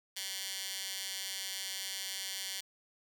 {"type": "tone with high-pass filter", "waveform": "15% pulse", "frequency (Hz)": 192.6, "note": "G3", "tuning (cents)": -30, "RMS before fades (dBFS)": -40, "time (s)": [0.16, 2.61], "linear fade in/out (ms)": 10, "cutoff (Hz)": 3400, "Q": 1.1, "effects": []}